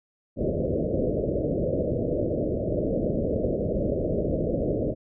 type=low-pass noise; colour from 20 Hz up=white; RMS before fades=-26 dBFS; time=0.36-4.95 s; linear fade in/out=50 ms; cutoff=620 Hz; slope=96 dB/octave; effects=none